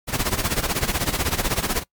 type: noise with tremolo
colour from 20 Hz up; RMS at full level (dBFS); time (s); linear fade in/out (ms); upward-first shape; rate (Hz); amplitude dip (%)
pink; -20; 0.07-1.84; 50; sine; 16; 80
effects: noise-tail reverb RT60 0.1 s tail -22 dB re dry + MP3 96 kbps